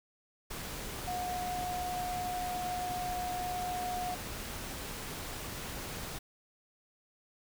sine tone in noise, 723 Hz, F#5, 40 cents flat, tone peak -34 dBFS, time 1.07-4.15 s, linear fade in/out 10 ms, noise pink, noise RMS -41 dBFS, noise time 0.5-6.19 s, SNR +4 dB, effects none

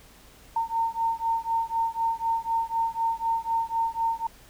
sine beating tone pair, 910 / 914 Hz, A#5 / A#5, -42 / -34 cents, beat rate 4 Hz, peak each -27 dBFS, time 0.56-4.27 s, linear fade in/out 5 ms, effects added 50 Hz sine -55 dBFS peak until 4.49 s + pink hiss -53 dBFS RMS until 4.49 s

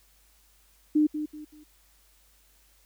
sine tone with echo, 302.8 Hz, D#4, 47 cents flat, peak -18 dBFS, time 0.95-1.07 s, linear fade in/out 10 ms, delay 190 ms, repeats 3, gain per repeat -10 dB, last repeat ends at 1.64 s, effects added 50 Hz sine -63 dBFS peak until 2.85 s + white hiss -63 dBFS RMS until 2.85 s

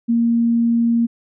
sine tone, 233.1 Hz, A#3, in tune, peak -13 dBFS, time 0.08-1.07 s, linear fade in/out 20 ms, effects none

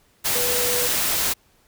sine tone in noise, 490.1 Hz, B4, 13 cents flat, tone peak -26 dBFS, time 0.34-0.88 s, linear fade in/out 20 ms, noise white, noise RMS -22 dBFS, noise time 0.24-1.34 s, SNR -7 dB, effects pink hiss -60 dBFS RMS until 1.67 s

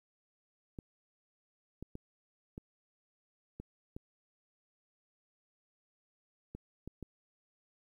clicks, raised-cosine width 3 ms, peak -30 dBFS, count 9, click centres 0.788 / 1.826 / 1.954 / 2.579 / 3.6 / 3.965 / 6.55 / 6.876 / 7.027 s, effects 11-bit

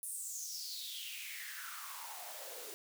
white noise with high-pass filter sweep, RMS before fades -45 dBFS, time 0.03-2.74 s, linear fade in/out 0 ms, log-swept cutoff 9900 to 400 Hz, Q 6.2, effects none

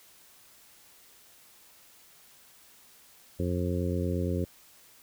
harmonic tone, 88.7 Hz, F2, 27 cents sharp, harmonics 1 / 2 / 3 / 4 / 5 / 6, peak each -30 / -33 / -35 / -36 / -37 / -38 dBFS, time 3.39-4.45 s, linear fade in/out 10 ms, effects white hiss -57 dBFS RMS until 5.02 s

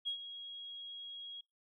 sine tone with ADSR envelope, 3297 Hz, G#7, 13 cents flat, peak -32 dBFS, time 0.05-1.41 s, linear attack 27 ms, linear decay 94 ms, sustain -12 dB, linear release 6 ms, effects noise-tail reverb RT60 0.2 s tail -26 dB re dry + tanh soft clip ceiling -28 dBFS

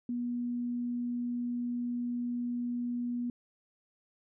sine tone, 242 Hz, B3, 35 cents flat, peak -31 dBFS, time 0.09-3.3 s, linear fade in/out 2 ms, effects none

